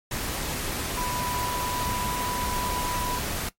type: tone in noise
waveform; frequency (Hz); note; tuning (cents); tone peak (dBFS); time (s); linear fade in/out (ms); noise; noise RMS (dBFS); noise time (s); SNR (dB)
sine; 987.8; B5; 0; -30; 0.97-3.19; 5; pink; -30; 0.11-3.49; -3
effects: noise-tail reverb RT60 0.1 s tail -17 dB re dry + MP3 64 kbps